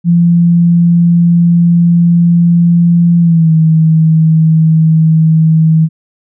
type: tone with pitch glide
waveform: sine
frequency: 171.3 to 159.83 Hz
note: F3 to D#3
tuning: -33 to +47 cents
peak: -4 dBFS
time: 0.04-5.89 s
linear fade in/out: 50 ms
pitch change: -120 cents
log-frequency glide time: 3.19-3.52 s
effects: none